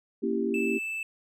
sine chord, A# diminished seventh, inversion none, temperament equal, 233.1 / 277.2 / 329.6 / 392 Hz, A#3 / C#4 / E4 / G4, 0 / 0 / 0 / 0 cents, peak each -30 / -33 / -32 / -29 dBFS, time 0.22-0.79 s, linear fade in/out 20 ms
triangle tone, 2637 Hz, E7, in tune, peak -29 dBFS, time 0.54-1.03 s, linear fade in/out 2 ms
effects none

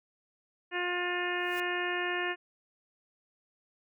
harmonic tone, 355.4 Hz, F4, 30 cents sharp, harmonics 1 / 2 / 3 / 4 / 5 / 6 / 7 / 8, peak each -35 / -39 / -40 / -41 / -34 / -43 / -40 / -41 dBFS, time 0.71-2.36 s, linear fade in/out 50 ms
white noise with exponential growth, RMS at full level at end -45 dBFS, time 1.31-1.6 s, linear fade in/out 1 ms, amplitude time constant 62 ms
effects none

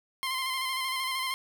15% pulse tone with vibrato, 1046.5 Hz, C6, in tune, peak -23 dBFS, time 0.23-1.34 s, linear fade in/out 0 ms, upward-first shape square, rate 13 Hz, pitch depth 26 cents each way, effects none

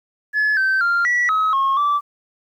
sine tone with pitch steps, 1710 / 1548 / 1392 / 1945 / 1278 / 1084 / 1162 Hz, A6 / G6 / F6 / B6 / D#6 / C#6 / D6, -50 / -22 / -6 / -27 / +46 / -39 / -19 cents, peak -13 dBFS, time 0.33-2.01 s, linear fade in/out 50 ms, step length 240 ms, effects tanh soft clip ceiling -13 dBFS + 9-bit

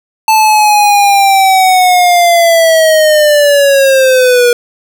square linear sweep, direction down, 880 to 478.3 Hz, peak -5 dBFS, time 0.28-4.53 s, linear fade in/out 2 ms, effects none

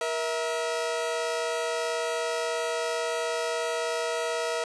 sawtooth tone pair together, 472.9 / 650 Hz, A#4 / E5, +25 / -24 cents, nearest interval tritone, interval 551 cents, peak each -26 dBFS, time 0.01-4.64 s, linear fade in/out 2 ms, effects resampled to 22050 Hz + 10-bit

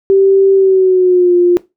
sine tone with pitch glide, 389 to 352.6 Hz, G4 to F4, -13 to +17 cents, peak -5 dBFS, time 0.1-1.57 s, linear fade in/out 0 ms, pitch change -170 cents, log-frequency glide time 0.54-1.35 s, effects noise-tail reverb RT60 0.2 s tail -18 dB re dry

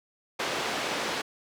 pink band-pass noise, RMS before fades -31 dBFS, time 0.39-1.22 s, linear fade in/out 10 ms, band 350 to 4900 Hz, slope 12 dB/octave, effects none

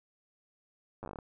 slowing click train, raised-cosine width 1 ms, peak -28 dBFS, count 10, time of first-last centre 1.03-1.188 s, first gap 9 ms, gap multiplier 1.16, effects none

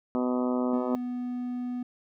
harmonic tone, 125.1 Hz, B2, 23 cents sharp, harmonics 2 / 3 / 4 / 5 / 6 / 7 / 8 / 9 / 10, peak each -26 / -34 / -34 / -35 / -41 / -42 / -41 / -44 / -42 dBFS, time 0.15-0.95 s, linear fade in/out 0 ms
triangle tone, 246.9 Hz, B3, in tune, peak -28 dBFS, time 0.73-1.83 s, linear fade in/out 5 ms
effects none

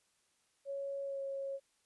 sine tone with pitch glide, 555 to 547.7 Hz, C#5 to C#5, +2 to -21 cents, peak -37 dBFS, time 0.65-1.6 s, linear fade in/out 50 ms, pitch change -23 cents, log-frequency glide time 1.04-1.2 s, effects white hiss -75 dBFS RMS until 1.85 s + resampled to 24000 Hz

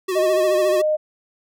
square tone with vibrato, 370 Hz, F#4, in tune, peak -21 dBFS, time 0.08-0.82 s, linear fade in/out 10 ms, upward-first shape sine, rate 14 Hz, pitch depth 62 cents each way
sine tone with pitch glide, 624 to 614 Hz, D#5 to D#5, +5 to -23 cents, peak -16 dBFS, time 0.15-0.97 s, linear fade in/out 20 ms, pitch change -28 cents, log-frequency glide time 0.39-0.54 s
effects none

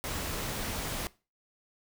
pink noise, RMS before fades -35 dBFS, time 0.04-1.07 s, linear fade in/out 0 ms, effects noise-tail reverb RT60 0.3 s tail -20 dB re dry

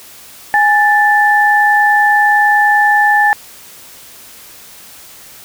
sine tone pair together, 829.4 / 1760 Hz, G#5 / A6, -3 / 0 cents, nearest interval octave + minor second, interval 1303 cents, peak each -10 dBFS, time 0.54-3.33 s, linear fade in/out 0 ms, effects white hiss -37 dBFS RMS until 5.44 s

